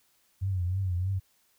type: tone with vibrato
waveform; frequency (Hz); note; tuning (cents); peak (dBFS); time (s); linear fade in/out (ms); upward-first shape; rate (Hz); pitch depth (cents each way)
sine; 92.5; F#2; 0; -26; 0.41-1.2; 20; triangle; 3.2; 110
effects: white hiss -68 dBFS RMS until 1.58 s